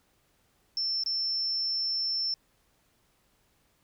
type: tone with dropouts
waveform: sine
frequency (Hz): 5360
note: E8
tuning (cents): +28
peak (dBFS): -27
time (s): 0.77-2.34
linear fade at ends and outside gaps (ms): 1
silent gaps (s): 1.036-1.061
effects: pink hiss -69 dBFS RMS until 3.83 s